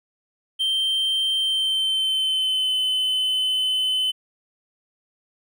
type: tone with pitch glide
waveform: triangle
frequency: 3136 to 3038 Hz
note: G7 to F#7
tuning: 0 to +45 cents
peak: -18 dBFS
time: 0.59-4.12 s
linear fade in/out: 20 ms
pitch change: -55 cents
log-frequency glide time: 1.37-2.75 s
effects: none